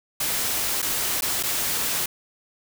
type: noise with dropouts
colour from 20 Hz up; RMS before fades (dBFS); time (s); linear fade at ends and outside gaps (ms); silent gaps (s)
white; -25; 0.2-2.06; 5; 0.819-0.825 / 1.209-1.221 / 1.428-1.434
effects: none